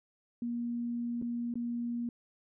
sine tone with dropouts, 237.6 Hz, A#3, 33 cents sharp, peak -32 dBFS, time 0.42-2.09 s, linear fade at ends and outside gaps 2 ms, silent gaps 1.216-1.223 / 1.54-1.555 s, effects none

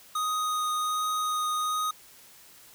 square tone with vibrato, 1244.5 Hz, D#6, in tune, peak -27 dBFS, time 0.15-1.91 s, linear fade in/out 5 ms, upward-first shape triangle, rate 1.3 Hz, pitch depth 9 cents each way, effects white hiss -53 dBFS RMS until 2.74 s

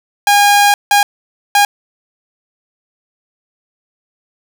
sawtooth tone bursts at uneven times, 815 Hz, G#5, 33 cents flat, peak -3 dBFS, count 3, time 0.27-0.74 / 0.91-1.03 / 1.55-1.65 s, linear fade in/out 2 ms, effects none

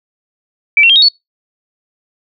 sine tone with pitch steps, 2316 / 2723 / 3201 / 3762 / 4423 Hz, D7 / F7 / G7 / A#7 / C#8, -25 / -44 / +36 / +15 / -5 cents, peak -4 dBFS, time 0.77-1.085 s, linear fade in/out 2 ms, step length 63 ms, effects noise-tail reverb RT60 0.2 s tail -26 dB re dry

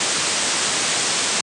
white low-pass noise, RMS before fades -21 dBFS, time 0-1.41 s, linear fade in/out 5 ms, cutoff 8900 Hz, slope 96 dB/octave, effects high-pass 150 Hz 12 dB/octave

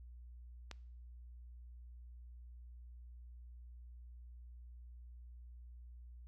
click, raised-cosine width 0.2 ms, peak -29 dBFS, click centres 0.713 s, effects noise-tail reverb RT60 0.6 s tail -22 dB re dry + added 60 Hz sine -51 dBFS peak until 6.27 s

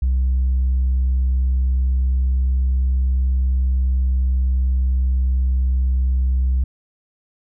triangle tone with tanh clipping, 64.3 Hz, C2, 30 cents flat, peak -15 dBFS, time 0.02-6.64 s, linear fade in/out 5 ms, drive 6 dB, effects none

